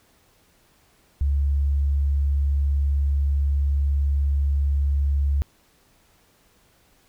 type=tone; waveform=sine; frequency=70.4 Hz; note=C#2; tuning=27 cents sharp; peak=-18 dBFS; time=1.21-5.42 s; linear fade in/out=0 ms; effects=pink hiss -60 dBFS RMS until 7.08 s